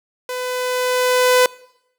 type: tone with level ramp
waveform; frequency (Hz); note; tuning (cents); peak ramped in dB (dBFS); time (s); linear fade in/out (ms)
sawtooth; 502; B4; +28; -20 to -6; 0.29-1.46; 2
effects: noise-tail reverb RT60 0.8 s tail -23 dB re dry